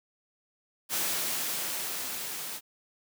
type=noise with level ramp; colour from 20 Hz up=white; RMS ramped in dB=-29 to -38 dBFS; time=0.89-2.61 s; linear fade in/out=50 ms; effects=high-pass 150 Hz 12 dB/octave